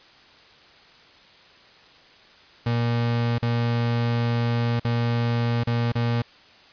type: tone with dropouts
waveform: 35% pulse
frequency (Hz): 118.1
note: A#2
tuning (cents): +23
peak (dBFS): -19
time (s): 2.66-6.22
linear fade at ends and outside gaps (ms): 5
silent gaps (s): 3.383-3.425 / 4.797-4.847 / 5.636-5.671 / 5.921-5.953
effects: white hiss -51 dBFS RMS until 6.72 s + resampled to 11025 Hz